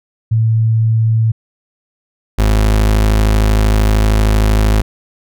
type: tone pair in turn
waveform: sine / 35% pulse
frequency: 112 / 52.98 Hz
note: A2 / G#1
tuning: +31 / +35 cents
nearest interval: octave + minor second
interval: 1296 cents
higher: first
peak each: -9 / -7 dBFS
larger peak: second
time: 0.31-1.32 / 2.38-4.82 s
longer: second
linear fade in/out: 10 ms
effects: none